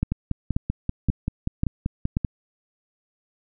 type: two click trains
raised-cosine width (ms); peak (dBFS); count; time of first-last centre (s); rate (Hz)
5; -9 / -11; 5 / 12; 0.03-2.169 / 0.12-2.248; 1.87 / 5.17
effects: none